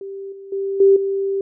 sine tone with level steps, 392 Hz, G4, in tune, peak -28 / -34 / -20 / -8 / -18 dBFS, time 0.01-1.41 s, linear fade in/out 2 ms, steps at 0.32 / 0.52 / 0.8 / 0.96 s, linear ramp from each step 5 ms, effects none

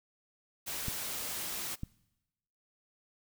white noise, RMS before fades -38 dBFS, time 0.66-1.76 s, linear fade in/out 20 ms
clicks, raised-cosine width 5 ms, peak -24 dBFS, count 2, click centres 0.883 / 1.834 s
effects noise-tail reverb RT60 1.0 s tail -24 dB re dry

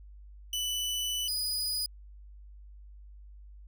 sawtooth tone pair in turn, 2981 / 4957 Hz, F#7 / D#8, +12 / -7 cents, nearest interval major sixth, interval 881 cents, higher second, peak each -27 dBFS, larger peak neither, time 0.53-1.28 / 1.28-1.86 s, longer first, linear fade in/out 2 ms, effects added 50 Hz sine -47 dBFS peak until 3.67 s

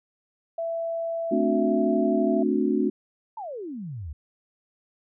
sine tone, 665 Hz, E5, 15 cents sharp, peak -26 dBFS, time 0.58-2.43 s, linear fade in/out 5 ms
sine chord, D dominant seventh, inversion second, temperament equal with one note detuned, 220 / 261.6 / 293.7 / 366.6 Hz, A3 / C4 / D4 / F#4, 0 / 0 / 0 / -16 cents, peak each -26 dBFS, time 1.31-2.9 s, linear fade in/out 10 ms
sine exponential sweep, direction down, 930 to 67.5 Hz, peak -32 dBFS, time 3.37-4.13 s, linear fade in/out 5 ms
effects none

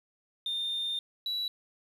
sine tone pair in turn, 3624 / 3926 Hz, A#7 / B7, -50 / -11 cents, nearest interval minor second, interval 139 cents, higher second, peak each -28 dBFS, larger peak neither, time 0.46-0.99 / 1.26-1.48 s, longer first, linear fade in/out 2 ms, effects tanh soft clip ceiling -28 dBFS + 10-bit

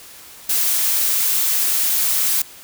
blue noise, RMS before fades -18 dBFS, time 0.49-2.42 s, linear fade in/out 5 ms, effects white hiss -41 dBFS RMS until 2.63 s

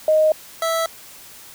sine / 25% pulse tone pair in turn, 622.3 / 656.6 Hz, D#5 / E5, 0 / -7 cents, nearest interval minor second, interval 93 cents, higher second, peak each -12 / -15 dBFS, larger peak first, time 0.08-0.32 / 0.62-0.86 s, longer neither, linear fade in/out 2 ms, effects white hiss -42 dBFS RMS until 1.54 s

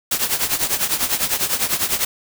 white noise with tremolo, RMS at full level -17 dBFS, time 0.11-2.05 s, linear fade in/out 5 ms, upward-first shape triangle, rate 10 Hz, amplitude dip 85%, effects none

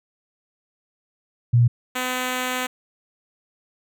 sine / 5% pulse tone pair in turn, 119.6 / 253.4 Hz, A#2 / B3, +45 / +45 cents, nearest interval octave + minor second, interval 1300 cents, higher second, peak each -12 dBFS, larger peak neither, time 1.53-1.68 / 1.95-2.67 s, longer second, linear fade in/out 10 ms, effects none

